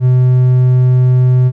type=tone; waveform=triangle; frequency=126.7 Hz; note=B2; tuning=45 cents sharp; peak=-4 dBFS; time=0-1.52 s; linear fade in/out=50 ms; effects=none